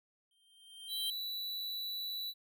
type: tone with exponential growth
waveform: square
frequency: 3155 Hz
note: G7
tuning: 10 cents sharp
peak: -34 dBFS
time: 0.31-1.1 s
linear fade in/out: 2 ms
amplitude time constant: 170 ms
type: tone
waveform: square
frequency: 3951 Hz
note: B7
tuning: in tune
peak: -38 dBFS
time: 0.88-2.34 s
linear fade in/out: 50 ms
effects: none